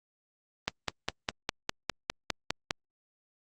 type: click train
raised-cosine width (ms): 0.2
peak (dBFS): -10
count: 11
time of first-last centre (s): 0.68-2.708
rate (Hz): 4.93
effects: Opus 32 kbps

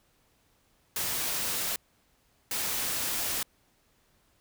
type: noise bursts at uneven times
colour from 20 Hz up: white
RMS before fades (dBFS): -31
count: 2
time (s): 0.96-1.76 / 2.51-3.43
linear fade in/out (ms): 2
effects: pink hiss -68 dBFS RMS until 4.4 s

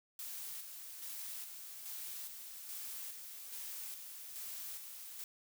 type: noise with tremolo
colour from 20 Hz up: blue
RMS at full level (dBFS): -45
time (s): 0.19-5.24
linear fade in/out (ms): 2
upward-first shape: square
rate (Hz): 1.2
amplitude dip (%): 40
effects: none

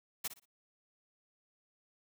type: noise with echo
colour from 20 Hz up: white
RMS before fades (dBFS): -36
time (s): 0.24-0.28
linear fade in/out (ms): 10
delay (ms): 59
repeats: 3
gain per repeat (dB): -12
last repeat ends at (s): 0.457
effects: none

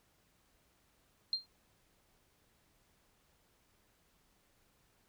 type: tone with exponential decay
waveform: sine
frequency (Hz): 4186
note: C8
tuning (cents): 0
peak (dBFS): -27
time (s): 1.33-1.46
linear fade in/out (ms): 1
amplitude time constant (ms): 28
effects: pink hiss -72 dBFS RMS until 5.08 s

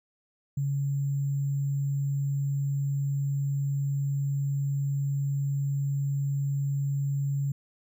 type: tone with sample-and-hold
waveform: sine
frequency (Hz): 140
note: C#3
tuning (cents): +18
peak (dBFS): -25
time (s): 0.57-7.52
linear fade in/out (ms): 5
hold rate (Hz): 7350
effects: none

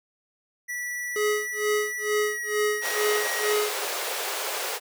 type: tone with pitch glide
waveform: square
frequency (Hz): 1954 to 1898.4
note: B6 to A#6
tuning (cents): -19 to +31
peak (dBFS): -30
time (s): 0.68-3.54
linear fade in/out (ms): 20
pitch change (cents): -50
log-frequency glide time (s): 1.97-2.61
type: tone with tremolo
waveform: square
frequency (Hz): 420.7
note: G#4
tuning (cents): +22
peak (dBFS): -22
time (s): 1.16-3.85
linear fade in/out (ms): 2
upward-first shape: sine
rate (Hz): 2.2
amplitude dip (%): 100
type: high-pass noise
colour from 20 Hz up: pink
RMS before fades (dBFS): -30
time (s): 2.81-4.8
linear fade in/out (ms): 50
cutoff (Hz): 400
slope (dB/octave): 48
effects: none

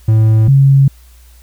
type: tone pair in turn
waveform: triangle / sine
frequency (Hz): 110 / 137.08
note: A2 / C#3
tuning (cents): 0 / -19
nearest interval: major third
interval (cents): 381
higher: second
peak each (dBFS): -4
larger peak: neither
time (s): 0.08-0.48 / 0.48-0.88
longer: neither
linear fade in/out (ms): 5
effects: added 60 Hz sine -39 dBFS peak until 1.42 s + white hiss -49 dBFS RMS until 1.42 s

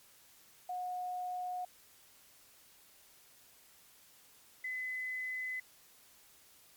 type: tone pair in turn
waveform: sine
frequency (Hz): 726 / 2020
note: F#5 / B6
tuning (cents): -33 / +39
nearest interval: octave + tritone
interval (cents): 1772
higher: second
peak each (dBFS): -36 / -36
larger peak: neither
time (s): 0.69-1.65 / 4.64-5.6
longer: neither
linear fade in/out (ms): 5
effects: white hiss -62 dBFS RMS until 6.76 s + MP3 96 kbps

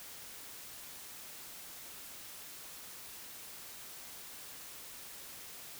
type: silence
effects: white hiss -49 dBFS RMS until 5.79 s

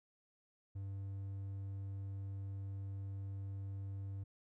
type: tone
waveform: triangle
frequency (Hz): 98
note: G2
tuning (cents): 0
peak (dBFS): -39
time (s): 0.75-4.24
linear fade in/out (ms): 10
effects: none

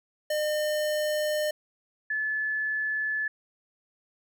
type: tone pair in turn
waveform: square / sine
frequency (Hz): 606 / 1728.4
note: D#5 / A6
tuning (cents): -46 / -31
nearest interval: octave + tritone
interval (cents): 1815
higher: second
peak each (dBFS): -26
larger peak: neither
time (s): 0.3-1.51 / 2.1-3.28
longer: first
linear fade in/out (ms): 5
effects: none

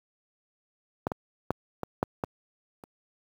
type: clicks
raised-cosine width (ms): 1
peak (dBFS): -12 / -16 / -11 / -17 / -10 / -14 / -30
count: 7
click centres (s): 1.069 / 1.118 / 1.506 / 1.833 / 2.029 / 2.238 / 2.838
effects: high-pass 80 Hz 12 dB/octave + 8-bit

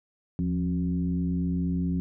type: tone with frequency modulation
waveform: sine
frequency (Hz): 175.3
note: F3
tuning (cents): +7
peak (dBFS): -24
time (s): 0.39-2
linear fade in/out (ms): 0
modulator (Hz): 95.4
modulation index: 0.92
effects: none

